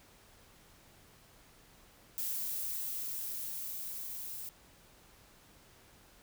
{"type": "noise with level ramp", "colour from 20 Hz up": "violet", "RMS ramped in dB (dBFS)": [-36, -43], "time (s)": [2.18, 4.49], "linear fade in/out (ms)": 0, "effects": ["pink hiss -61 dBFS RMS until 6.22 s"]}